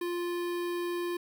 square tone with notch filter, 349.2 Hz, F4, in tune, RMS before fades -33 dBFS, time 0.01-1.17 s, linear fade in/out 5 ms, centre 6800 Hz, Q 1.3, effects 10-bit

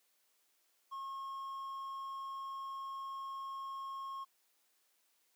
triangle tone, 1083 Hz, C#6, 41 cents flat, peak -39 dBFS, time 0.91-4.25 s, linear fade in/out 20 ms, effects white hiss -75 dBFS RMS until 5.35 s + high-pass 300 Hz 12 dB/octave

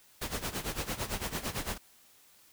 pink noise with tremolo, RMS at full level -33 dBFS, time 0.21-1.78 s, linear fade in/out 10 ms, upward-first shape sine, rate 8.9 Hz, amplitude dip 80%, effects white hiss -61 dBFS RMS until 2.52 s

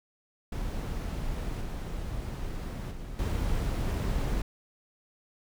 brown noise with level steps, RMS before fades -33 / -35 / -40 / -29 dBFS, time 0.52-4.42 s, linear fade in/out 5 ms, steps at 1.61 / 2.91 / 3.19 s, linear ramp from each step 2 ms, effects none

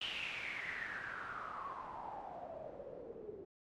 white noise with low-pass filter sweep, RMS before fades -45 dBFS, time 0.01-3.45 s, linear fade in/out 5 ms, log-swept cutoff 3000 to 380 Hz, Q 7.6, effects MP3 64 kbps

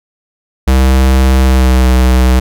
square tone with pitch glide, 65.41 to 63.51 Hz, C2 to B1, 0 to +49 cents, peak -6 dBFS, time 0.67-2.4 s, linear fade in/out 10 ms, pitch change -51 cents, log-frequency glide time 1.4-1.88 s, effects none

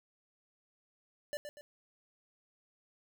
square tone with echo, 588 Hz, D5, 2 cents sharp, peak -36 dBFS, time 1.33-1.37 s, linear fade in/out 0 ms, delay 120 ms, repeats 2, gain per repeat -7 dB, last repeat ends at 1.61 s, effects 13-bit

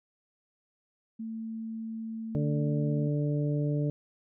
sine tone, 223.7 Hz, A3, 29 cents sharp, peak -34 dBFS, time 1.19-3.08 s, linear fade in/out 10 ms
harmonic tone, 146.83 Hz, D3, in tune, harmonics 1 / 2 / 3 / 4, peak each -27 / -33 / -37 / -39 dBFS, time 2.35-3.9 s, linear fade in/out 0 ms
effects none

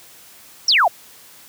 sine exponential sweep, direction down, 5920 to 622 Hz, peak -11 dBFS, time 0.68-0.88 s, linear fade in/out 5 ms, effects white hiss -45 dBFS RMS until 1.48 s + high-pass 60 Hz 12 dB/octave

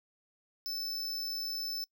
square tone, 5274 Hz, E8, in tune, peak -35 dBFS, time 0.66-1.84 s, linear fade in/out 0 ms, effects noise-tail reverb RT60 0.1 s tail -23 dB re dry

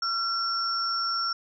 sine tone pair together, 1364 / 5456 Hz, F6 / F8, -41 / -41 cents, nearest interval 2 octaves, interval 2400 cents, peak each -28 dBFS, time 0.02-1.33 s, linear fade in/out 5 ms, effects none

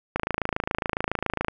click train, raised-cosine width 0.5 ms, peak -9 dBFS, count 37, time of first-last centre 0.16-1.484 s, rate 27.2 Hz, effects none

